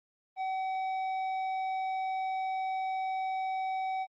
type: tone with tanh clipping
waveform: triangle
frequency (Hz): 759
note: F#5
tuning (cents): +44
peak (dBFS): -32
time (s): 0.36-4.07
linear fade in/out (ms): 50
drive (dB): 12
effects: Opus 24 kbps